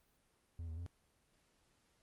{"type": "tone with pitch steps", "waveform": "triangle", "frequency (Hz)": [83.7, 80.4, 86.2], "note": ["E2", "E2", "F2"], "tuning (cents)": [27, -43, -22], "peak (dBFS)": -40, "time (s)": [0.59, 0.863], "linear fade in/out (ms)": 0, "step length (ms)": 91, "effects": ["pink hiss -75 dBFS RMS until 2.02 s", "Opus 32 kbps"]}